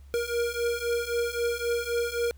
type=beating tone pair; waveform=square; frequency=470.6 / 474.4 Hz; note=A#4 / A#4; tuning=+16 / +30 cents; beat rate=3.8 Hz; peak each=-31 / -29 dBFS; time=0.14-2.31 s; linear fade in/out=0 ms; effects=added 69 Hz sine -46 dBFS peak until 2.37 s + pink hiss -65 dBFS RMS until 2.37 s